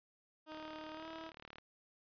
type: tone with pitch glide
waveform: 15% pulse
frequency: 311.1 to 323.4 Hz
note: D#4 to E4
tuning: 0 to -33 cents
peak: -40 dBFS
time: 0.46-1.32 s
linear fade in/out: 50 ms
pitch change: +67 cents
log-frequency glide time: 0.93-1.08 s
type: click train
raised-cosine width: 0.3 ms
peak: -35 dBFS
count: 41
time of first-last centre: 0.52-1.584 s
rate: 37.6 Hz
effects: resampled to 11025 Hz